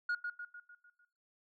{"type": "tone with echo", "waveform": "sine", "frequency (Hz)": 1440, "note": "F#6", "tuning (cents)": -47, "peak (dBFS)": -28, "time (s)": [0.09, 0.15], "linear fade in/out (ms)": 5, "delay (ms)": 150, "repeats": 6, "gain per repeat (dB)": -6, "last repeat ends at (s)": 1.05, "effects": ["noise-tail reverb RT60 0.5 s tail -21 dB re dry", "tanh soft clip ceiling -30 dBFS"]}